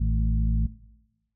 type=harmonic tone with a mistuned harmonic; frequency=55 Hz; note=A1; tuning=in tune; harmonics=1 / 2 / 3 / 4; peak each=-22 / -28 / -32 / -34 dBFS; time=0-0.67 s; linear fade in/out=10 ms; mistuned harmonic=3; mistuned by=-47 cents; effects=noise-tail reverb RT60 1.0 s tail -18 dB re dry